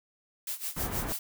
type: noise with tremolo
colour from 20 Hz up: blue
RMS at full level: -33 dBFS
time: 0.47-1.19 s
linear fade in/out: 2 ms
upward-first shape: sine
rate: 6.4 Hz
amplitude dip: 85%
type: low-pass noise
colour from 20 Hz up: pink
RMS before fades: -35 dBFS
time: 0.76-1.13 s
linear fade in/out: 10 ms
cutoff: 1800 Hz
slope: 12 dB/octave
effects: none